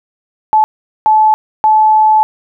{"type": "tone bursts at uneven times", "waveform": "sine", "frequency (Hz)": 865, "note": "A5", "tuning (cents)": -30, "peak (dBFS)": -5, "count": 3, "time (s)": [[0.53, 0.64], [1.06, 1.34], [1.64, 2.23]], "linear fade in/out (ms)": 0, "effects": []}